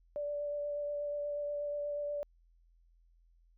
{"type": "tone with vibrato", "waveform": "sine", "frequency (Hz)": 583, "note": "D5", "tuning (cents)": -13, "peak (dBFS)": -34, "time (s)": [0.16, 2.23], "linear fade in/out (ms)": 0, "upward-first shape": "sine", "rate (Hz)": 8.3, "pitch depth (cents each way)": 12, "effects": ["added 42 Hz sine -63 dBFS peak until 3.57 s"]}